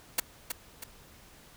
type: noise with echo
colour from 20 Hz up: white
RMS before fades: -26 dBFS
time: 0.18-0.2 s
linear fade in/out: 5 ms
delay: 320 ms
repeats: 2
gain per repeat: -7 dB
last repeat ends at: 0.84 s
effects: pink hiss -55 dBFS RMS until 1.56 s